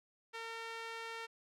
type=tone with band-pass filter; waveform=sawtooth; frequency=455.7 Hz; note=A#4; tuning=39 cents flat; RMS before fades=-45 dBFS; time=0.33-1.27 s; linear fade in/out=20 ms; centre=2100 Hz; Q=0.83; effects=none